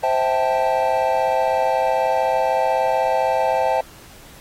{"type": "chord", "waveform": "triangle", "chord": "A minor seventh", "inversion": "first", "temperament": "equal with one note detuned", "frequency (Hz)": [523.3, 650.2, 784, 880], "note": ["C5", "E5", "G5", "A5"], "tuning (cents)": [0, -24, 0, 0], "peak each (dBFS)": -20, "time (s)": [0.03, 3.81], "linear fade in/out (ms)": 5, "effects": ["pink hiss -45 dBFS RMS until 4.4 s", "AAC 48 kbps"]}